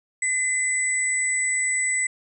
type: tone pair together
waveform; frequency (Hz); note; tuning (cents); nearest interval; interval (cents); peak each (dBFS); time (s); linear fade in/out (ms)
sine; 2030 / 7939; B6 / B8; +47 / +8; 2 octaves; 2361; -23 / -24; 0.22-2.07; 5
effects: none